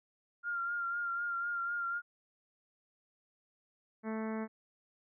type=tone with vibrato; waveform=sine; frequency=1396.9 Hz; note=F6; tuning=in tune; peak=-33 dBFS; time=0.43-2.02 s; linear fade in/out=50 ms; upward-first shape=sine; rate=4 Hz; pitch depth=29 cents each way
type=harmonic tone; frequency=220 Hz; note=A3; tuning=in tune; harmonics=1 / 2 / 3 / 4 / 5 / 6 / 7 / 8 / 9 / 10; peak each=-36 / -42 / -46 / -48 / -50 / -52 / -53 / -54 / -55 / -56 dBFS; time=4.03-4.48 s; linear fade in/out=50 ms
effects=none

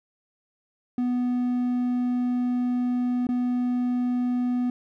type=tone with dropouts; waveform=triangle; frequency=246.9 Hz; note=B3; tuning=in tune; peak=-20 dBFS; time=0.98-4.7 s; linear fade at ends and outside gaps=2 ms; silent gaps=3.269-3.289 s; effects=none

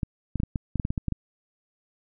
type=clicks; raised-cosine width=5 ms; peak=-14 dBFS; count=12; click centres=0.032 / 0.357 / 0.401 / 0.434 / 0.558 / 0.757 / 0.798 / 0.851 / 0.905 / 0.978 / 1.083 / 1.123 s; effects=none

